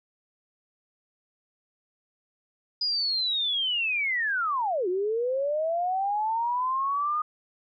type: linear two-way sweep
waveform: sine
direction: down then up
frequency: 4975 to 350.8 to 1234 Hz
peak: -24 dBFS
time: 2.81-7.22 s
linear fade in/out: 5 ms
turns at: 4.88 s
effects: none